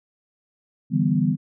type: chord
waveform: sine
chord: E minor seventh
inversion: third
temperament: equal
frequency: 146.83 / 164.81 / 196 / 246.9 Hz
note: D3 / E3 / G3 / B3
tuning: 0 / 0 / 0 / 0 cents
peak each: -23 dBFS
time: 0.9-1.37 s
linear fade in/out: 50 ms
effects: none